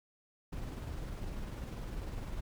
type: noise with tremolo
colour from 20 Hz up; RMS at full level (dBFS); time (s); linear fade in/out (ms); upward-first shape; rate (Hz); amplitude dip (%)
brown; -39; 0.52-2.41; 10; sine; 20; 35
effects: none